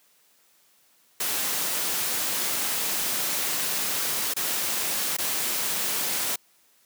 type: noise with dropouts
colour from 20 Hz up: white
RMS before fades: -27 dBFS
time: 1.2-6.36 s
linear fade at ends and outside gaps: 5 ms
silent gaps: 4.338-4.364 / 5.168-5.184 s
effects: white hiss -62 dBFS RMS until 6.85 s + high-pass 150 Hz 12 dB/octave